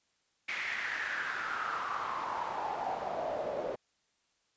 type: noise with band-pass filter sweep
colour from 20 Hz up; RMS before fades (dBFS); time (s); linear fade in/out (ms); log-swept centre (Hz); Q
pink; -36; 0.48-3.76; 10; 2200 to 530; 5.3
effects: white hiss -75 dBFS RMS until 4.56 s + resampled to 16000 Hz